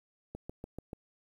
click train, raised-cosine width 2 ms, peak -27 dBFS, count 5, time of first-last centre 0.35-0.931 s, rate 6.88 Hz, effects 10-bit

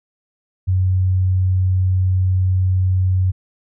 sine tone, 92.9 Hz, F#2, 7 cents sharp, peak -13 dBFS, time 0.67-3.32 s, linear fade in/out 20 ms, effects none

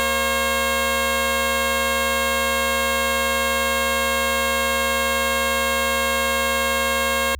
10% pulse tone pair together, 234.2 / 540 Hz, A#3 / C#5, +8 / -45 cents, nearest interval octave + major second, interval 1447 cents, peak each -19 / -11 dBFS, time 0-7.35 s, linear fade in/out 0 ms, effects added 69 Hz sine -34 dBFS peak until 7.39 s

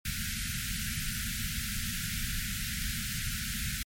pink band-stop noise, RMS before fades -34 dBFS, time 0.05-3.83 s, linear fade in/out 5 ms, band 240 to 1400 Hz, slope 96 dB/octave, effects MP3 64 kbps

